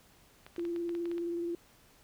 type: clicks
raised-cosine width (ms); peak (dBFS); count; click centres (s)
0.3; -32; 10; 0.465 / 0.563 / 0.595 / 0.652 / 0.762 / 0.893 / 0.951 / 1.056 / 1.115 / 1.181
type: tone with vibrato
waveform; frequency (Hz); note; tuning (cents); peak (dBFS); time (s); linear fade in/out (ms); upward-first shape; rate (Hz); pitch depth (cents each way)
sine; 342.3; F4; -35; -32; 0.58-1.55; 2; triangle; 19; 26
effects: pink hiss -62 dBFS RMS until 2.03 s